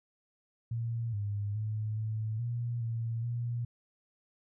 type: tone with pitch steps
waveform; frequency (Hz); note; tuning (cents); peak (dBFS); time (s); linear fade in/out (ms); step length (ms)
sine; 115.9 / 102.3 / 107.9 / 109.4 / 119 / 114.8 / 119.1; A#2 / G#2 / A2 / A2 / A#2 / A#2 / A#2; -10 / -26 / -33 / -9 / +36 / -26 / +38; -31; 0.71-3.65; 5; 420
effects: none